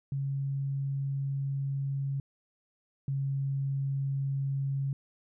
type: tone pair in turn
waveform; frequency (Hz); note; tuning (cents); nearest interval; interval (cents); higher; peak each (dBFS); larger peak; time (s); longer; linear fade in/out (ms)
sine; 137.8 / 137.29; C#3 / C#3; -10 / -16; unison; 6; first; -29 / -28; second; 0.12-2.2 / 3.08-4.93; first; 2
effects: none

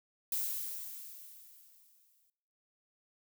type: noise with exponential decay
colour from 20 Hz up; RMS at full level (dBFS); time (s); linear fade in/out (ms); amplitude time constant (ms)
violet; -33; 0.32-2.3; 2; 430
effects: noise-tail reverb RT60 0.9 s tail -22 dB re dry

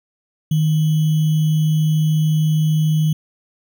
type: tone with sample-and-hold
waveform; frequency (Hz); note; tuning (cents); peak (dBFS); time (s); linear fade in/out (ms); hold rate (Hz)
sine; 155.56; D#3; 0; -13; 0.51-3.13; 5; 3150
effects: none

